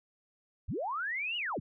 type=linear two-way sweep; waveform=sine; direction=up then down; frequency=35 to 2960 to 35 Hz; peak=-32 dBFS; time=0.68-1.6 s; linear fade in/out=10 ms; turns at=1.37 s; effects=none